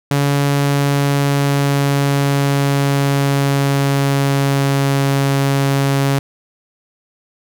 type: tone with pitch glide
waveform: sawtooth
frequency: 141.6 to 138.21 Hz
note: C#3 to C#3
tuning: +37 to -5 cents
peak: -9 dBFS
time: 0.11-6.19 s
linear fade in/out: 2 ms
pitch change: -42 cents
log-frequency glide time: 0.5-5.18 s
effects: none